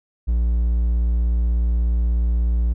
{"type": "tone", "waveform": "triangle", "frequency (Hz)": 58.27, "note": "A#1", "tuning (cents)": 0, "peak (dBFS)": -14, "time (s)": [0.27, 2.74], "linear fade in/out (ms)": 20, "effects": []}